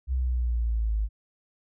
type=exponential sweep; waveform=sine; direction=down; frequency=65.41 to 51.8 Hz; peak=-23 dBFS; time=0.07-1.09 s; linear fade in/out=50 ms; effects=none